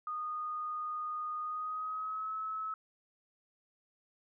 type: tone with pitch glide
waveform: sine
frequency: 1232 to 1294 Hz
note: D#6 to E6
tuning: -17 to -32 cents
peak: -35 dBFS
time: 0.07-2.74 s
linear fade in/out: 2 ms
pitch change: +85 cents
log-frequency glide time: 1.41-2.34 s
effects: none